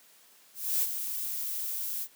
violet noise with ADSR envelope, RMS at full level -26 dBFS, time 0.54-2.08 s, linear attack 280 ms, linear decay 41 ms, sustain -8 dB, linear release 56 ms, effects white hiss -59 dBFS RMS until 2.15 s + high-pass 200 Hz 12 dB/octave

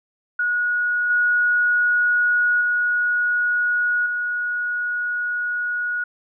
sine tone with level steps, 1454 Hz, F#6, 31 cents flat, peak -18 / -15 / -17 / -21 dBFS, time 0.39-6.04 s, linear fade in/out 5 ms, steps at 1.1 / 2.61 / 4.06 s, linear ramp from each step 2 ms, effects none

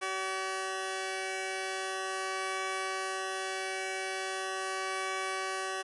10% pulse tone pair together, 380.2 / 570.1 Hz, F#4 / C#5, +47 / +48 cents, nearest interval perfect fifth, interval 701 cents, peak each -26 / -31 dBFS, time 0.01-5.83 s, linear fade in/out 20 ms, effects resampled to 24000 Hz

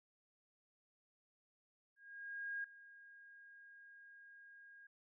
sine tone with ADSR envelope, 1628 Hz, G#6, 35 cents flat, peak -39 dBFS, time 1.96-4.87 s, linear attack 680 ms, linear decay 4 ms, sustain -18 dB, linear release 5 ms, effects none

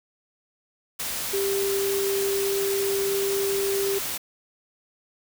sine tone in noise, 394.6 Hz, G4, 11 cents sharp, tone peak -23 dBFS, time 1.33-3.99 s, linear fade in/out 10 ms, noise white, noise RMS -30 dBFS, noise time 0.99-4.18 s, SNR +4 dB, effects none

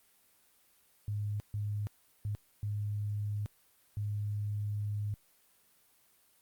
sine tone bursts at uneven times, 103.83 Hz, G#2, in tune, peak -32 dBFS, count 5, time 1.08-1.4 / 1.54-1.87 / 2.25-2.35 / 2.63-3.46 / 3.97-5.14 s, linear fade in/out 0 ms, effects white hiss -67 dBFS RMS until 6.41 s + Opus 32 kbps

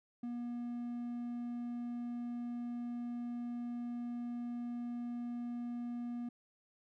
triangle tone, 240 Hz, B3, 49 cents flat, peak -36 dBFS, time 0.23-6.29 s, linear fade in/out 5 ms, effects none

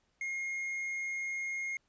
triangle tone with tanh clipping, 2142 Hz, C7, 40 cents sharp, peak -35 dBFS, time 0.21-1.77 s, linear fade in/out 2 ms, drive 9 dB, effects pink hiss -75 dBFS RMS until 1.88 s + resampled to 16000 Hz

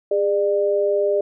sine tone pair together, 407.6 / 597.6 Hz, G#4 / D5, -32 / +30 cents, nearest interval perfect fifth, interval 662 cents, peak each -19 dBFS, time 0.11-1.21 s, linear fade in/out 5 ms, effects none

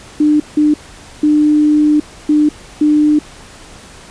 sine tone bursts at uneven times, 300.3 Hz, D4, 39 cents sharp, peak -7 dBFS, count 5, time 0.2-0.4 / 0.57-0.74 / 1.23-2 / 2.29-2.49 / 2.81-3.19 s, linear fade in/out 5 ms, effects pink hiss -37 dBFS RMS until 4.1 s + resampled to 22050 Hz

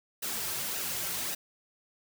white noise with flanger, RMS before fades -34 dBFS, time 0.22-1.35 s, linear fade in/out 10 ms, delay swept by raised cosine 0.91 to 4.21 ms, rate 1.8 Hz, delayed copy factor -0.55, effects none

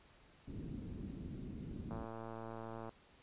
white low-pass noise, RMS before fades -46 dBFS, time 0.47-2.05 s, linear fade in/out 10 ms, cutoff 280 Hz, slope 24 dB/octave
click train, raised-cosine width 1 ms, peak -33 dBFS, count 112, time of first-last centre 1.91-2.892 s, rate 113 Hz
effects pink hiss -65 dBFS RMS until 3.22 s + resampled to 8000 Hz

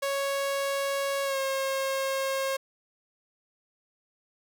sawtooth tone with pitch glide, 554 to 538.5 Hz, C#5 to C5, -1 to +50 cents, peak -23 dBFS, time 0.02-2.57 s, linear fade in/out 10 ms, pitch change -49 cents, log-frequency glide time 1.24-1.38 s, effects none

